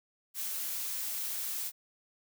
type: noise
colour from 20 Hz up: blue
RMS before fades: -36 dBFS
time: 0.34-1.72 s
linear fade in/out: 50 ms
effects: none